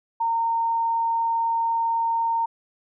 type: tone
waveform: sine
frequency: 918 Hz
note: A#5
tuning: 27 cents flat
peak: -20 dBFS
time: 0.2-2.46 s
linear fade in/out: 10 ms
effects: none